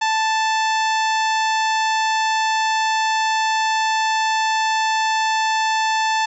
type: harmonic tone with a mistuned harmonic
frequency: 880 Hz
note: A5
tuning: in tune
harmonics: 1 / 2 / 3 / 4 / 5 / 6 / 7 / 8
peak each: -18 / -24 / -28 / -30 / -32 / -34 / -35 / -36 dBFS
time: 0.01-6.26 s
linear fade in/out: 10 ms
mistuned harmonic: 8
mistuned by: +48 cents
effects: none